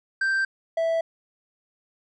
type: tone pair in turn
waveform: triangle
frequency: 1568 / 657.9 Hz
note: G6 / E5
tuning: 0 / -4 cents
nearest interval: octave + minor third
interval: 1504 cents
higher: first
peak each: -19 dBFS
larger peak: neither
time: 0.21-0.45 / 0.77-1.01 s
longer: neither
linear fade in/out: 5 ms
effects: resampled to 22050 Hz